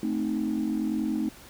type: chord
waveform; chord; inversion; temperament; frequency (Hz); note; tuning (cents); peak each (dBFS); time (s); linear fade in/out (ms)
sine; A diminished; none; equal; 220 / 261.6 / 311.1; A3 / C4 / Eb4; 0 / 0 / 0; -28 / -30 / -28; 0.03-1.29; 2
effects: tanh soft clip ceiling -19 dBFS + pink hiss -49 dBFS RMS until 1.49 s